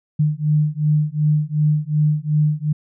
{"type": "beating tone pair", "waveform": "sine", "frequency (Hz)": [149.9, 152.6], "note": ["D3", "D#3"], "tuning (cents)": [36, -33], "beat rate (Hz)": 2.7, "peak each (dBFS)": -18, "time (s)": [0.19, 2.73], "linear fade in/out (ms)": 10, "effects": []}